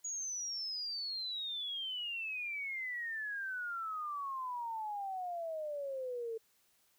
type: exponential sweep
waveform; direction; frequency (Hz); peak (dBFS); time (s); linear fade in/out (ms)
sine; down; 6820 to 443.8; -37; 0.04-6.38; 10
effects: white hiss -72 dBFS RMS until 6.98 s